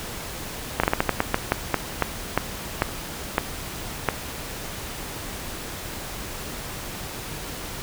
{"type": "slowing click train", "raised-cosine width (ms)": 0.5, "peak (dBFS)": -3, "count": 15, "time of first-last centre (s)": [0.8, 4.087], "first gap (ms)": 35, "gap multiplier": 1.26, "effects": ["pink hiss -34 dBFS RMS until 7.82 s"]}